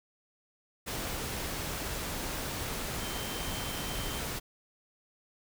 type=tone in noise; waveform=sine; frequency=3119 Hz; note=G7; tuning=9 cents flat; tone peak=-44 dBFS; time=3-4.21 s; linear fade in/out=20 ms; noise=pink; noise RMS=-36 dBFS; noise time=0.86-4.4 s; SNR=-11 dB; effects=none